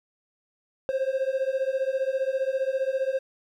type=beating tone pair; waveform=triangle; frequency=523.3 / 538.3 Hz; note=C5 / C5; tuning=0 / +49 cents; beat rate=15 Hz; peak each=-25 dBFS; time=0.89-3.19 s; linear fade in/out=0 ms; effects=none